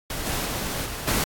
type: noise with level steps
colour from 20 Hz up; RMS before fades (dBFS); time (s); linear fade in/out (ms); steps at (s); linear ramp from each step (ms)
pink; -30 / -27 / -29 / -33 / -23; 0.1-1.24; 2; 0.26 / 0.45 / 0.85 / 1.07; 10
effects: AAC 64 kbps